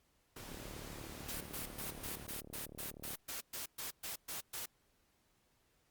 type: noise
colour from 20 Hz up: pink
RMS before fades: -50 dBFS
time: 0.36-2.27 s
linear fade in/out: 5 ms
type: click train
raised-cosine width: 2 ms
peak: -37 dBFS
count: 97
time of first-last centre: 0.49-3.135 s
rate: 36.3 Hz
type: noise bursts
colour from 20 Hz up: white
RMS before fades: -43 dBFS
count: 14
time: 1.28-4.66 s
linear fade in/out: 10 ms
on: 130 ms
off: 120 ms
effects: pink hiss -75 dBFS RMS until 5.9 s + Opus 48 kbps